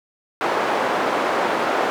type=band-pass noise; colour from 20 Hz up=white; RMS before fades=-21 dBFS; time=0.41-1.9 s; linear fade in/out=0 ms; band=360 to 1000 Hz; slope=12 dB/octave; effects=none